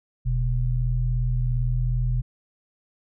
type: tone pair together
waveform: sine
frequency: 40.79 / 123.47 Hz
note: E1 / B2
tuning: -17 / 0 cents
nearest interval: octave + perfect fifth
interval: 1917 cents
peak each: -23 dBFS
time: 0.25-2.22 s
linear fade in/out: 20 ms
effects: none